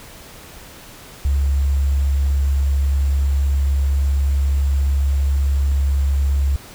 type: tone with sample-and-hold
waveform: sine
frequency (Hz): 69.3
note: C#2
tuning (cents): 0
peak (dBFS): -14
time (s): 1.25-6.56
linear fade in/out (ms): 0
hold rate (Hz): 7350
effects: pink hiss -40 dBFS RMS until 6.74 s